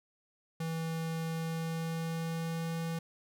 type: tone with pitch glide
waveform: square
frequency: 163.1 to 165 Hz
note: E3 to E3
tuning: -18 to +2 cents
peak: -34 dBFS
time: 0.6-2.99 s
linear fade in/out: 5 ms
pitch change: +20 cents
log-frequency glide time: 1.3-2.78 s
effects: none